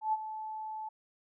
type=tone with ADSR envelope; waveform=sine; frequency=869 Hz; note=A5; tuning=22 cents flat; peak=-25 dBFS; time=0.01-0.89 s; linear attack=120 ms; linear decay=34 ms; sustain=-12 dB; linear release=8 ms; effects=none